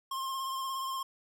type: tone with vibrato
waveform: square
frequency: 1064 Hz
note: C6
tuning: 29 cents sharp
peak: -34 dBFS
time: 0.11-1.03 s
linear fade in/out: 5 ms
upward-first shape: sine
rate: 17 Hz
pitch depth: 27 cents each way
effects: none

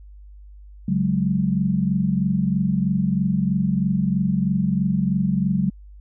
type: chord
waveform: sine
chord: C# suspended fourth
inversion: none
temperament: just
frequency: 138.59 / 184.79 / 207.9 Hz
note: C#3 / F#3 / G#3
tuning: 0 / -2 / +2 cents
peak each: -25 / -20 / -23 dBFS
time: 0.88-5.7 s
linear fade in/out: 5 ms
effects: added 50 Hz sine -40 dBFS peak until 6 s

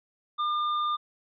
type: tone with tanh clipping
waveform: sine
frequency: 1204 Hz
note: D6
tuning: 43 cents sharp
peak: -27 dBFS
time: 0.38-0.97 s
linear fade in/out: 20 ms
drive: 12 dB
effects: resampled to 11025 Hz

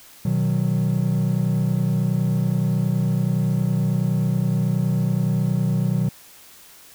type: chord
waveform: triangle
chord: B major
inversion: none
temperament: equal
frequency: 123.47 / 155.56 / 185 Hz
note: B2 / D#3 / F#3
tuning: 0 / 0 / 0 cents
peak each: -20 dBFS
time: 0.25-6.09 s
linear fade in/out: 5 ms
effects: tanh soft clip ceiling -9 dBFS + white hiss -47 dBFS RMS until 6.94 s

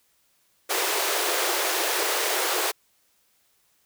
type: high-pass noise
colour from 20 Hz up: pink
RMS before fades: -25 dBFS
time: 0.69-2.72 s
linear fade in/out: 20 ms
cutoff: 340 Hz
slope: 96 dB/octave
effects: white hiss -66 dBFS RMS until 3.85 s

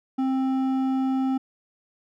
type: tone with hard clipping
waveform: sine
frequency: 263.8 Hz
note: C4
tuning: 14 cents sharp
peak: -23 dBFS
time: 0.18-1.38 s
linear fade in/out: 10 ms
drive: 8 dB
effects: none

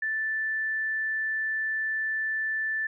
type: tone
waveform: sine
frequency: 1760 Hz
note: A6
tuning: in tune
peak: -26 dBFS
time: 0.02-2.87 s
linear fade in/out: 5 ms
effects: none

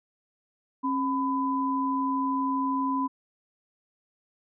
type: tone pair together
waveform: sine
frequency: 270 / 1002.5 Hz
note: C#4 / B5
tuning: -45 / +26 cents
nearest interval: octave + major seventh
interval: 2271 cents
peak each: -27 dBFS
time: 0.83-3.08 s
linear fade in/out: 20 ms
effects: none

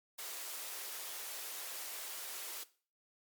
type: high-pass noise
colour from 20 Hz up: white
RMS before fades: -44 dBFS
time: 0.18-2.64 s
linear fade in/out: 10 ms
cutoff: 360 Hz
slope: 24 dB/octave
effects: noise-tail reverb RT60 0.4 s tail -17 dB re dry + MP3 96 kbps

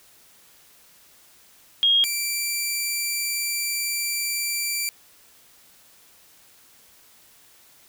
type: tone pair in turn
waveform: sine / 10% pulse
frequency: 3260 / 2346 Hz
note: G#7 / D7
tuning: -33 / -2 cents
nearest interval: tritone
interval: 569 cents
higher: first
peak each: -15 / -15 dBFS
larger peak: neither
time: 1.83-2.04 / 2.04-4.89 s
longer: second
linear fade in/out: 0 ms
effects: white hiss -54 dBFS RMS until 7.88 s

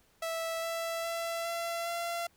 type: tone with pitch steps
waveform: sawtooth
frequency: 657 / 663.5 / 670 / 676.6 / 683.3 Hz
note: E5 / E5 / E5 / E5 / F5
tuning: -6 / +11 / +28 / +45 / -38 cents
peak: -29 dBFS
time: 0.22-2.27 s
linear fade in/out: 5 ms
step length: 410 ms
effects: pink hiss -67 dBFS RMS until 2.36 s

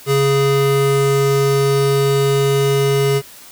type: tone pair together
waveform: square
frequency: 138.45 / 415.3 Hz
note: C#3 / G#4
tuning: -2 / 0 cents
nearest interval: octave + perfect fifth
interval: 1902 cents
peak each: -17 dBFS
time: 0.06-3.22 s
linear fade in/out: 50 ms
effects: white hiss -40 dBFS RMS until 3.51 s

